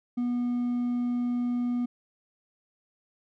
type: tone with hard clipping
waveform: triangle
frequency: 243.5 Hz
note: B3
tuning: 24 cents flat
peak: -26 dBFS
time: 0.17-1.86 s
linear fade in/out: 10 ms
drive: 5 dB
effects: none